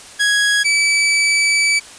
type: tone pair in turn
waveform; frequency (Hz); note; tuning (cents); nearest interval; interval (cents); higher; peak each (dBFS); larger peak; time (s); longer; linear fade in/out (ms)
sawtooth; 1661.2 / 2302; G#6 / D7; 0 / -35; tritone; 565; second; -9; neither; 0.19-0.64 / 0.64-1.8; second; 20
effects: white hiss -38 dBFS RMS until 1.98 s + resampled to 22050 Hz